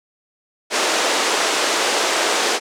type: band-pass noise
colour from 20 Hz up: pink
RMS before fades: -19 dBFS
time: 0.7-2.6 s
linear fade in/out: 50 ms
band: 360 to 8100 Hz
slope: 24 dB/octave
effects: none